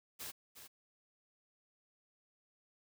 white noise with echo, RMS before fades -45 dBFS, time 0.19-0.32 s, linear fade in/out 20 ms, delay 360 ms, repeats 1, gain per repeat -9 dB, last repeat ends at 0.68 s, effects none

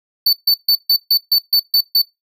square tone bursts, 4511 Hz, C#8, 29 cents sharp, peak -10 dBFS, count 9, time 0.26-2.019 s, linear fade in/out 5 ms, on 71 ms, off 140 ms, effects noise-tail reverb RT60 0.2 s tail -25 dB re dry

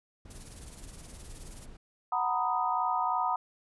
brown noise, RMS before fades -47 dBFS, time 0.25-1.77 s, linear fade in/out 5 ms
blue noise with tremolo, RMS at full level -46 dBFS, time 0.3-1.66 s, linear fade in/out 5 ms, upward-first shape sine, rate 19 Hz, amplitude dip 65%
sine chord, B major seventh, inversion second, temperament equal with one note detuned, 740 / 924.8 / 987.8 / 1244.5 Hz, F#5 / A#5 / B5 / D#6, 0 / -14 / 0 / 0 cents, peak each -32 dBFS, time 2.12-3.36 s, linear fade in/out 5 ms
effects resampled to 24000 Hz

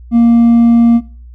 sine tone with hard clipping, 233.7 Hz, A#3, 5 cents sharp, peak -5 dBFS, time 0.11-1.01 s, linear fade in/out 50 ms, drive 2 dB, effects noise-tail reverb RT60 0.4 s tail -19 dB re dry + added 60 Hz sine -31 dBFS peak until 1.34 s

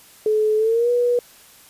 sine tone with pitch glide, 429.8 to 485.2 Hz, A4 to B4, -41 to -31 cents, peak -15 dBFS, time 0.26-1.19 s, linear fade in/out 2 ms, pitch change +210 cents, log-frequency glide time 0.57-0.9 s, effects white hiss -48 dBFS RMS until 1.69 s + resampled to 32000 Hz

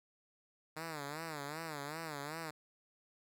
5% pulse tone with vibrato, 152.5 Hz, D#3, 34 cents flat, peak -30 dBFS, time 0.76-2.51 s, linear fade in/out 10 ms, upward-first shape sine, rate 2.6 Hz, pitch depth 140 cents each way, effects none

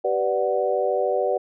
sine chord, G major seventh, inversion none, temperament equal with one note detuned, 387 / 493.9 / 587.3 / 740 Hz, G4 / B4 / D5 / F#5, -22 / 0 / 0 / 0 cents, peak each -26 / -24 / -24 / -27 dBFS, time 0.04-1.38 s, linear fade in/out 10 ms, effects none

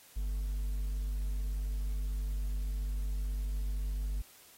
triangle tone with hard clipping, 49.15 Hz, G1, 5 cents sharp, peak -32 dBFS, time 0.16-4.22 s, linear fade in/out 10 ms, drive 5 dB, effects white hiss -58 dBFS RMS until 4.57 s + AAC 48 kbps

